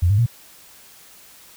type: tone with pitch steps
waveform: sine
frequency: 87.31 / 101.46 / 117.9 Hz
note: F2 / G#2 / A#2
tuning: 0 / -40 / +20 cents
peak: -13 dBFS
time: 0.02-0.263 s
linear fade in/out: 10 ms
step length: 81 ms
effects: white hiss -47 dBFS RMS until 1.56 s